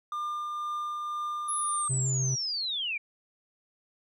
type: tone with tremolo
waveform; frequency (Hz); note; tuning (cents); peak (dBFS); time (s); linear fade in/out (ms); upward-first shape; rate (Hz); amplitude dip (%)
triangle; 1200; D6; +37; -28; 0.12-1.88; 2; triangle; 2; 25
type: linear sweep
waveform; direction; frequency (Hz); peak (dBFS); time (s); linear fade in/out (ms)
sine; down; 10548 to 2273; -29; 1.48-2.98; 10
type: tone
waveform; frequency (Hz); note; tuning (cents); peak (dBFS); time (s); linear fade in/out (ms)
triangle; 130.81; C3; 0; -25; 1.89-2.36; 20
effects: none